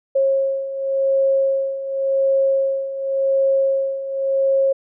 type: beating tone pair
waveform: sine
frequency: 541 / 541.9 Hz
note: C#5 / C#5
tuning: -42 / -39 cents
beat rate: 0.9 Hz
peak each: -22 / -17 dBFS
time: 0.15-4.73 s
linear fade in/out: 10 ms
effects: none